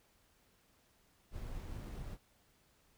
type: noise with sample-and-hold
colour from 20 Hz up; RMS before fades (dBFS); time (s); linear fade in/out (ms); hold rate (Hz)
brown; -44; 1.31-2.18; 50; 8820
effects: pink hiss -71 dBFS RMS until 2.97 s